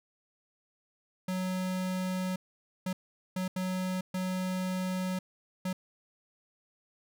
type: tone bursts at uneven times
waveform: square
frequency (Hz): 185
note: F#3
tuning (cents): 0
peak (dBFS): -31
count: 6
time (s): 1.28-2.36 / 2.86-2.93 / 3.36-3.48 / 3.56-4.01 / 4.14-5.19 / 5.65-5.73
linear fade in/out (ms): 5
effects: none